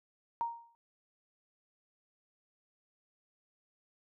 sine tone with exponential decay, 932.3 Hz, A#5, in tune, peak -28 dBFS, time 0.41-0.75 s, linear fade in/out 0 ms, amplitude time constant 72 ms, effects none

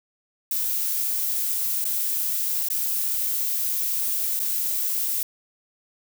violet noise with dropouts, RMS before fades -25 dBFS, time 0.51-5.23 s, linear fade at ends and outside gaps 2 ms, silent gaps 1.843-1.851 / 2.686-2.701 / 4.393-4.399 s, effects none

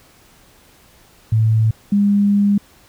sine tone pair in turn, 110.6 / 202.6 Hz, A2 / G#3, +9 / -43 cents, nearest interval minor seventh, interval 1048 cents, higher second, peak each -11 dBFS, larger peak neither, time 1.32-1.71 / 1.92-2.58 s, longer second, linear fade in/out 5 ms, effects pink hiss -50 dBFS RMS until 2.88 s

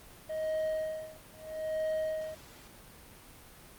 triangle tone with tremolo, 628 Hz, D#5, 16 cents sharp, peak -27 dBFS, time 0.29-2.35 s, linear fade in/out 10 ms, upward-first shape sine, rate 0.77 Hz, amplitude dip 100%, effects pink hiss -53 dBFS RMS until 3.78 s + Opus 32 kbps

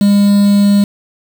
triangle tone with quantisation, 202.3 Hz, G#3, 45 cents flat, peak -4 dBFS, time 0.01-0.84 s, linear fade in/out 2 ms, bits 4, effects none

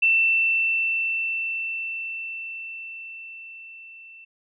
sine tone with level ramp, 2678 Hz, E7, 27 cents sharp, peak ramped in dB -15 to -43 dBFS, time 0.02-4.25 s, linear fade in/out 10 ms, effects none

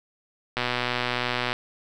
click train, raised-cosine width 0.3 ms, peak -9 dBFS, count 119, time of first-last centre 0.57-1.529 s, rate 123 Hz, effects none

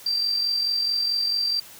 sine tone with amplitude modulation, 4699 Hz, D8, in tune, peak -19 dBFS, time 0.06-1.6 s, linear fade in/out 5 ms, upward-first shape sine, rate 44.6 Hz, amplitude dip 45%, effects white hiss -45 dBFS RMS until 1.79 s

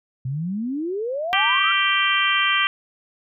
sine exponential sweep, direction up, 123.7 to 1396.9 Hz, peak -23 dBFS, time 0.25-1.72 s, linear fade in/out 5 ms
harmonic tone, 392 Hz, G4, in tune, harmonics 3 / 4 / 5 / 6 / 7 / 8, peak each -23 / -25 / -24 / -24 / -26 / -23 dBFS, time 1.33-2.67 s, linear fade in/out 0 ms
effects none

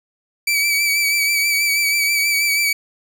sawtooth tone with vibrato, 2300 Hz, D7, 37 cents flat, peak -12 dBFS, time 0.47-2.73 s, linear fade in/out 5 ms, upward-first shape sine, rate 6.2 Hz, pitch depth 34 cents each way, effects none

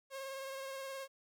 sawtooth tone with vibrato, 539 Hz, C#5, 49 cents flat, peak -38 dBFS, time 0.1-1.08 s, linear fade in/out 50 ms, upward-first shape triangle, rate 19 Hz, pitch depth 31 cents each way, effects 13-bit

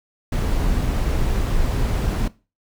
brown noise, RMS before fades -20 dBFS, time 0.32-2.28 s, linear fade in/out 5 ms, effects noise-tail reverb RT60 0.3 s tail -19 dB re dry

